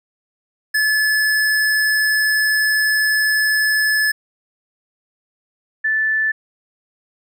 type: tone pair in turn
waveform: square / sine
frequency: 1724 / 1753.1 Hz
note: A6 / A6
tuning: -36 / -7 cents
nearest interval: unison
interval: 29 cents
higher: second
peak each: -15 dBFS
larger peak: neither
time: 0.74-4.12 / 5.84-6.32 s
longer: first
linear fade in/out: 10 ms
effects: none